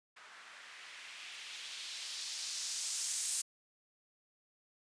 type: noise with low-pass filter sweep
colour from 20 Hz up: violet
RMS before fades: -42 dBFS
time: 0.16-3.42 s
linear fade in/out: 10 ms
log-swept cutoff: 1400 to 8500 Hz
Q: 1.5
effects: resampled to 22050 Hz